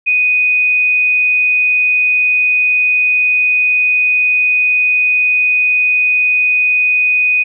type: tone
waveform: sine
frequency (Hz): 2489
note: D#7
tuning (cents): 0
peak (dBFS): -9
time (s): 0.06-7.44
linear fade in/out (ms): 20
effects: none